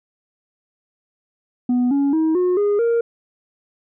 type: tone with pitch steps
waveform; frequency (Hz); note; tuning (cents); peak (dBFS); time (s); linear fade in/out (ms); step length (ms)
sine; 246.9 / 280.4 / 318.3 / 361.5 / 410.5 / 466.1; B3 / C#4 / D#4 / F#4 / G#4 / A#4; 0 / +20 / +39 / -40 / -20 / 0; -12; 1.69-3.01; 5; 220
effects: tanh soft clip ceiling -14 dBFS